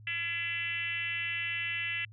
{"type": "tone with frequency modulation", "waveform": "sine", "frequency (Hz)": 2349, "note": "D7", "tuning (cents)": 0, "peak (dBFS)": -31, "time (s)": [0.07, 2.05], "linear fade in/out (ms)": 2, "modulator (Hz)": 329, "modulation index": 1.8, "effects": ["added 107 Hz sine -49 dBFS peak until 2.12 s"]}